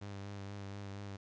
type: tone with vibrato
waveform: sawtooth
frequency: 99.8 Hz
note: G2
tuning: 32 cents sharp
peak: -39 dBFS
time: 0.01-1.17 s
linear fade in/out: 10 ms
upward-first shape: sine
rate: 4.2 Hz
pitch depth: 25 cents each way
effects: resampled to 16000 Hz + 12-bit